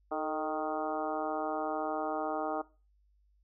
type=harmonic tone with a mistuned harmonic; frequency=155.56 Hz; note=D#3; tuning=in tune; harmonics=2 / 3 / 4 / 5 / 6 / 7 / 8 / 9; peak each=-39 / -39 / -37 / -36 / -44 / -45 / -41 / -50 dBFS; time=0.11-2.62 s; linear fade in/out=10 ms; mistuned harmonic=3; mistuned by=-69 cents; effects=noise-tail reverb RT60 0.3 s tail -18 dB re dry + added 50 Hz sine -65 dBFS peak until 3.43 s